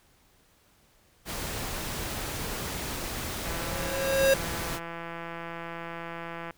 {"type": "noise", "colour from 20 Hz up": "pink", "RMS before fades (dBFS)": -34, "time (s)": [1.25, 4.8], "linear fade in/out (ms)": 50}
{"type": "tone with exponential growth", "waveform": "square", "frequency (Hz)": 541, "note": "C#5", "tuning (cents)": -42, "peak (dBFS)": -18, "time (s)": [3.28, 4.34], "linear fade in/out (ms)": 5, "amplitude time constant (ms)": 230}
{"type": "click train", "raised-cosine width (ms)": 0.5, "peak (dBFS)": -23, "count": 513, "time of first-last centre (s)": [3.46, 6.508], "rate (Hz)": 168}
{"effects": ["pink hiss -63 dBFS RMS until 6.57 s"]}